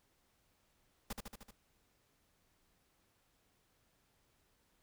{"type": "noise with echo", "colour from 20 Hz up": "pink", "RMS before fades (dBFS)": -41, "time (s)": [1.1, 1.13], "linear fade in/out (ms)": 5, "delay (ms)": 76, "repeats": 5, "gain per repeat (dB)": -3, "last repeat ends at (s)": 1.51, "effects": ["pink hiss -75 dBFS RMS until 4.82 s"]}